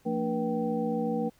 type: tone cluster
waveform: sine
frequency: 172.5 / 226.5 / 294.1 / 483.1 / 775 Hz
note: F3 / A#3 / D4 / B4 / G5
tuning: -21 / -50 / +3 / -38 / -20 cents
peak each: -36 / -30 / -36 / -31 / -36 dBFS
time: 0.05-1.3 s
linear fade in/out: 20 ms
effects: pink hiss -64 dBFS RMS until 1.39 s